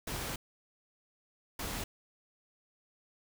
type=noise bursts at uneven times; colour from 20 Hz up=pink; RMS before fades=-38 dBFS; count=2; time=0.07-0.36 / 1.59-1.84 s; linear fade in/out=5 ms; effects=none